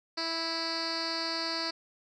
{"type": "tone with low-pass filter", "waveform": "10% pulse", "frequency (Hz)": 328.7, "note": "E4", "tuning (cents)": -5, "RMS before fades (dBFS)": -33, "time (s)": [0.17, 1.71], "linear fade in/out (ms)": 10, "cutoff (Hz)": 4600, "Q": 7.7, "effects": []}